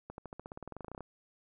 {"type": "accelerating click train", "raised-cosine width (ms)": 1, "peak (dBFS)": -29, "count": 19, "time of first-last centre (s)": [0.1, 1.007], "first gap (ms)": 81, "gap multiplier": 0.94, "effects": []}